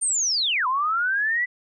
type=linear two-way sweep; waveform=sine; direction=down then up; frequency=9010 to 988 to 1997 Hz; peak=-20 dBFS; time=0.01-1.46 s; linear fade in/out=20 ms; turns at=0.67 s; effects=none